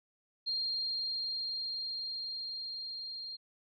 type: tone with level ramp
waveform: sine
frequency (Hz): 4208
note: C8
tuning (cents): +9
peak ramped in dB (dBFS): -31 to -40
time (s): 0.46-3.37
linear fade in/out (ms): 20
effects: none